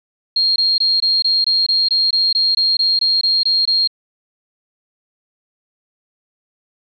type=tone bursts; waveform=sine; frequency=4232 Hz; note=C8; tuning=19 cents sharp; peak=-12 dBFS; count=16; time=0.36-3.875 s; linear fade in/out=5 ms; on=200 ms; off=21 ms; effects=none